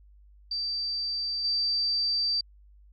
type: tone with level steps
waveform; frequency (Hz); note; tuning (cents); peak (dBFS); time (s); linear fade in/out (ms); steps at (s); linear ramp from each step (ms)
sine; 4660; D8; -14; -28 / -24; 0.51-2.41; 5; 1.44; 10
effects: added 50 Hz sine -52 dBFS peak until 2.92 s